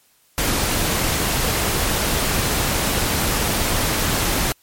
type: noise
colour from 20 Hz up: pink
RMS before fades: -20 dBFS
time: 0.38-4.52 s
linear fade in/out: 0 ms
effects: white hiss -58 dBFS RMS until 4.62 s + MP3 64 kbps